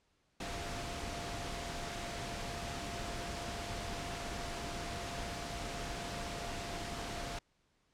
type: tone in noise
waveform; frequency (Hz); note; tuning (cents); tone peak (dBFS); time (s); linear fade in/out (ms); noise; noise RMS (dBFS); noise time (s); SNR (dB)
sine; 693; F5; -14; -46; 0.4-7.39; 5; pink; -41; 0.4-7.39; -8
effects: pink hiss -75 dBFS RMS until 7.93 s + low-pass 7000 Hz 12 dB/octave